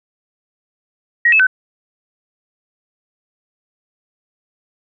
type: tone with pitch steps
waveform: sine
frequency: 1894 / 2604 / 1520 Hz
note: A#6 / E7 / F#6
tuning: +27 / -22 / +46 cents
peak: -8 dBFS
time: 1.25-1.469 s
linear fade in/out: 5 ms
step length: 73 ms
effects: none